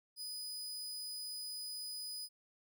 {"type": "tone", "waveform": "sawtooth", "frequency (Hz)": 4978, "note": "D#8", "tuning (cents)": 0, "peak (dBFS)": -39, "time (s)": [0.16, 2.29], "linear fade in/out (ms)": 50, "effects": []}